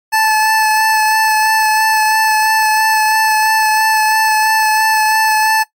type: tone with vibrato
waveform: 25% pulse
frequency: 871 Hz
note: A5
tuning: 18 cents flat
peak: -6 dBFS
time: 0.12-5.64 s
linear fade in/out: 20 ms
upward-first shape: sine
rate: 3 Hz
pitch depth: 16 cents each way
effects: noise-tail reverb RT60 0.1 s tail -17 dB re dry + MP3 64 kbps